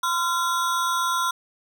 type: ring-modulated tone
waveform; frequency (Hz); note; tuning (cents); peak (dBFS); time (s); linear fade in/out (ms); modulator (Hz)
square; 1200; D6; +37; -19; 0.03-1.31; 5; 174
effects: none